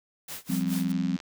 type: noise with tremolo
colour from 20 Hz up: white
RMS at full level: -37 dBFS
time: 0.28-0.92 s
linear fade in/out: 5 ms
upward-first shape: sine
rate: 4.7 Hz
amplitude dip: 95%
type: chord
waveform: sine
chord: F suspended second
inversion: none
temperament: equal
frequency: 174.61 / 196 / 261.6 Hz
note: F3 / G3 / C4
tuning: 0 / 0 / 0 cents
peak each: -29 dBFS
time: 0.49-1.17 s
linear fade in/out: 10 ms
type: click train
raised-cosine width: 0.2 ms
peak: -26 dBFS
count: 51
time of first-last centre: 0.61-1.202 s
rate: 84.5 Hz
effects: none